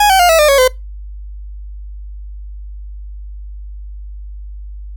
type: tone with pitch steps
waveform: 40% pulse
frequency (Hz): 830.6 / 766.1 / 706.6 / 651.7 / 601.1 / 554.4 / 511.3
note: G#5 / G5 / F5 / E5 / D5 / C#5 / C5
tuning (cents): 0 / -40 / +20 / -20 / +40 / 0 / -40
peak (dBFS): -6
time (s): 0-0.679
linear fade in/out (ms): 5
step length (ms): 97
effects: noise-tail reverb RT60 0.2 s tail -22 dB re dry + added 50 Hz sine -26 dBFS peak until 4.96 s